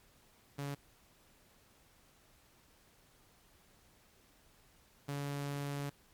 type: tone pair in turn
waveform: sawtooth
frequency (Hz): 141.6 / 142.28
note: C#3 / C#3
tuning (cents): +37 / +45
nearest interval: unison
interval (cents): 8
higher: second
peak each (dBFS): -34 / -33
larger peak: second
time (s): 0.58-0.75 / 5.08-5.9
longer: second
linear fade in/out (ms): 10
effects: pink hiss -66 dBFS RMS until 6.13 s + MP3 96 kbps